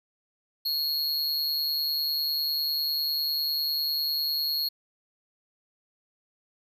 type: tone with amplitude modulation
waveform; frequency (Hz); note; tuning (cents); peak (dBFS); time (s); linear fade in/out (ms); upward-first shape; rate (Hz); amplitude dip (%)
square; 4300; C8; +47; -23; 0.65-4.69; 10; sine; 150; 65
effects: none